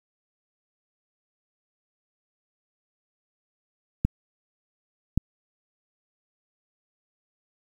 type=clicks; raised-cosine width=5 ms; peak=-8 dBFS; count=2; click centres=4.05 / 5.176 s; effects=8-bit